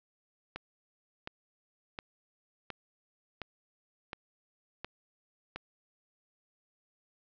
click train, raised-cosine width 0.3 ms, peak -22 dBFS, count 8, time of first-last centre 0.56-5.56 s, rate 1.4 Hz, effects low-pass 5000 Hz 12 dB/octave

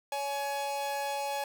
45% pulse tone pair together, 562 / 842 Hz, C#5 / G#5, +24 / +24 cents, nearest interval perfect fifth, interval 700 cents, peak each -36 / -33 dBFS, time 0.12-1.44 s, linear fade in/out 2 ms, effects none

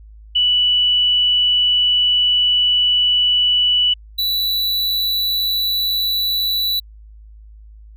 sine / square tone pair in turn, 2960 / 3951 Hz, F#7 / B7, 0 / 0 cents, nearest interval perfect fourth, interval 500 cents, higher second, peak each -12 / -17 dBFS, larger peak first, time 0.35-3.94 / 4.18-6.8 s, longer first, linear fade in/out 10 ms, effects added 53 Hz sine -38 dBFS peak until 7.96 s

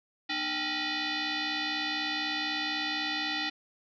sine tone with frequency modulation, 784 Hz, G5, in tune, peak -29 dBFS, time 0.29-3.5 s, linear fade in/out 10 ms, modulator 544 Hz, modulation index 6.8, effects none

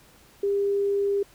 sine tone, 400.7 Hz, G4, 38 cents sharp, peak -21 dBFS, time 0.43-1.23 s, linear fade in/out 5 ms, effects pink hiss -55 dBFS RMS until 1.34 s

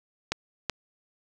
clicks, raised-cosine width 0.2 ms, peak -9 dBFS, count 2, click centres 0.32 / 0.697 s, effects none

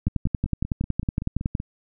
two click trains, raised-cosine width 5 ms, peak -18 / -10 dBFS, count 9 / 17, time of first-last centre 0.08-1.601 / 0.07-1.551 s, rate 5.26 / 10.8 Hz, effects none

